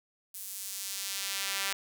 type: tone with high-pass filter sweep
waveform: sawtooth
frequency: 196 Hz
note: G3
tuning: in tune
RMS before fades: -36 dBFS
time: 0.34-1.73 s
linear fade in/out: 5 ms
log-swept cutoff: 11000 to 1800 Hz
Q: 0.72
effects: none